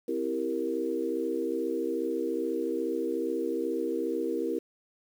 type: chord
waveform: sine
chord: C dominant seventh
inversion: none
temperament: equal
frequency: 261.6 / 329.6 / 392 / 466.2 Hz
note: C4 / E4 / G4 / Bb4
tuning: 0 / 0 / 0 / 0 cents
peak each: -36 / -32 / -34 / -32 dBFS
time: 0.08-4.59 s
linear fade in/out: 5 ms
effects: 9-bit